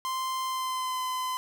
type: tone with pitch glide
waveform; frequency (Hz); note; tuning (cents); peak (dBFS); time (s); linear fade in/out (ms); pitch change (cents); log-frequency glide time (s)
45% pulse; 1042 to 1020.6; C6 to C6; -7 to -43; -29; 0.05-1.37; 0; -36; 0.45-1.01
effects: 11-bit